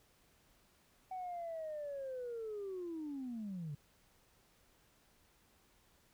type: linear sweep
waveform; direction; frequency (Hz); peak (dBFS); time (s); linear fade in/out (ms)
sine; down; 755 to 138.59; -39; 1.11-3.75; 5
effects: tanh soft clip ceiling -37 dBFS + pink hiss -70 dBFS RMS until 6.13 s